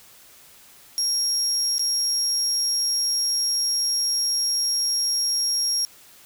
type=tone with dropouts; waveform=35% pulse; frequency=5588 Hz; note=F8; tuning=in tune; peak=-18 dBFS; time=0.98-5.85 s; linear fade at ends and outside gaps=0 ms; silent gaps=1.782-1.794 s; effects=white hiss -50 dBFS RMS until 6.25 s